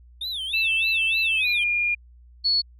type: tone with vibrato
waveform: triangle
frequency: 3520 Hz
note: A7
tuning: in tune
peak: -26 dBFS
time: 0.21-1.64 s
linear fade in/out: 5 ms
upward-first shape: sine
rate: 3.3 Hz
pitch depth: 240 cents each way
type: tone with pitch glide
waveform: sine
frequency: 2652 to 2418 Hz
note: E7 to D7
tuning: +10 to +50 cents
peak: -20 dBFS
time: 0.53-1.95 s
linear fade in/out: 10 ms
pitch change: -160 cents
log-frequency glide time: 1.34-1.5 s
type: tone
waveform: sine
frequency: 4397 Hz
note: C#8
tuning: 15 cents flat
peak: -18 dBFS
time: 2.44-2.62 s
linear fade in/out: 20 ms
effects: added 60 Hz sine -47 dBFS peak until 2.79 s